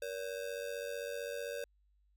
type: ring-modulated tone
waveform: square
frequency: 522 Hz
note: C5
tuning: 4 cents flat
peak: -36 dBFS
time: 0.02-1.64 s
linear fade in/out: 0 ms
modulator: 47.8 Hz
effects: added 50 Hz sine -68 dBFS peak until 2.16 s